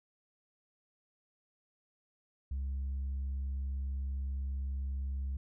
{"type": "tone", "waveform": "sine", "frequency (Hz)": 67.6, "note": "C#2", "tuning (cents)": -43, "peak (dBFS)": -31, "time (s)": [2.51, 5.37], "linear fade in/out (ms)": 5, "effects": ["tanh soft clip ceiling -32 dBFS"]}